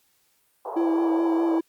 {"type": "band-pass noise", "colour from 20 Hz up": "white", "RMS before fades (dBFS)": -32, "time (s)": [0.65, 1.59], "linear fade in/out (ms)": 5, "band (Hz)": [410, 1000], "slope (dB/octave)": 48}
{"type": "tone with vibrato", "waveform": "triangle", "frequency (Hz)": 330.9, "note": "E4", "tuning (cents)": 7, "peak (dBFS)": -18, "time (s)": [0.76, 1.61], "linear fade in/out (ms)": 10, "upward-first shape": "sine", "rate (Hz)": 4.8, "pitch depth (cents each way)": 22}
{"effects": ["white hiss -66 dBFS RMS until 1.68 s", "Opus 48 kbps"]}